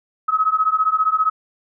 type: beating tone pair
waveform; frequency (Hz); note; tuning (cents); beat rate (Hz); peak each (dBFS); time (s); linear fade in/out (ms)
sine; 1271 / 1286; D#6 / E6; +36 / -43; 15; -18 / -18; 0.28-1.3; 10
effects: none